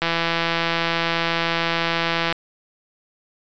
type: click train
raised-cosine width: 0.3 ms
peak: -5 dBFS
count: 386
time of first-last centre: 0.02-2.325 s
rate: 167 Hz
effects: resampled to 16000 Hz